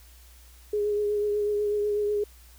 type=tone with vibrato; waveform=sine; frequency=415.3 Hz; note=G#4; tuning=in tune; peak=-23 dBFS; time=0.73-2.24 s; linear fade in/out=5 ms; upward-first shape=triangle; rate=8.1 Hz; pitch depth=25 cents each way; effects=added 60 Hz sine -50 dBFS peak until 2.58 s + white hiss -56 dBFS RMS until 2.58 s